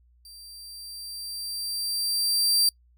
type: tone with level ramp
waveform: sawtooth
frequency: 4700 Hz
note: D8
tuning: 1 cent sharp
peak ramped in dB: -42 to -15 dBFS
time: 0.25-2.69 s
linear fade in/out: 2 ms
effects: noise-tail reverb RT60 0.1 s tail -26 dB re dry + added 60 Hz sine -57 dBFS peak until 2.97 s